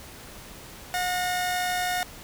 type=tone pair together; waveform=sawtooth; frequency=723 / 1833.5 Hz; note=F#5 / A#6; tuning=-40 / -29 cents; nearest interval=octave + major third; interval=1611 cents; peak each=-22 / -29 dBFS; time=0.94-2.03 s; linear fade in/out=0 ms; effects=pink hiss -44 dBFS RMS until 2.23 s

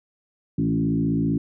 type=tone with frequency modulation; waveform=sine; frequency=220 Hz; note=A3; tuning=in tune; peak=-19 dBFS; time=0.58-1.38 s; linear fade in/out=5 ms; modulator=55.5 Hz; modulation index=1.7; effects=none

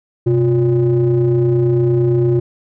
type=ring-modulated tone; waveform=triangle; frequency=113.3 Hz; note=A#2; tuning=49 cents flat; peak=-6 dBFS; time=0.26-2.4 s; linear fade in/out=10 ms; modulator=241 Hz; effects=none

